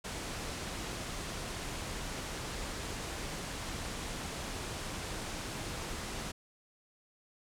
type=low-pass noise; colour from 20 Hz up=pink; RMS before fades=-40 dBFS; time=0.04-6.32 s; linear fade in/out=10 ms; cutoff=9800 Hz; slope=24 dB/octave; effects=none